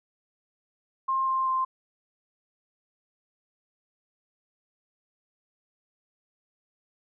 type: tone with pitch steps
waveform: sine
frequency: 1061 / 1053.7 / 1046.4 Hz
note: C6 / C6 / C6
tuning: +24 / +12 / 0 cents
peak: -23 dBFS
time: 1.08-1.65 s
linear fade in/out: 10 ms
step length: 190 ms
effects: none